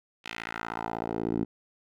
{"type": "tone with band-pass filter sweep", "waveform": "10% pulse", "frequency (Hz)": 56.4, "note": "A1", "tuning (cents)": 44, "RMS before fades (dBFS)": -33, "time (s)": [0.24, 1.45], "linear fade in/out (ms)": 20, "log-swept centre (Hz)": [2900, 270], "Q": 1.8, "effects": []}